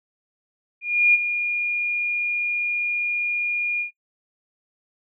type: tone with ADSR envelope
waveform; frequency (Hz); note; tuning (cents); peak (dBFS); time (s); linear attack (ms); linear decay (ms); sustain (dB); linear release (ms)
sine; 2425; D#7; -45; -11; 0.81-3.91; 330; 28; -10; 110
effects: noise-tail reverb RT60 0.1 s tail -20 dB re dry